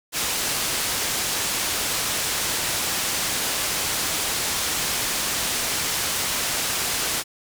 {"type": "low-pass noise", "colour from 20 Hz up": "white", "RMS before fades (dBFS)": -25, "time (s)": [0.12, 7.24], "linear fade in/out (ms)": 50, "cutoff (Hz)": 9600, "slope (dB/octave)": 12, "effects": []}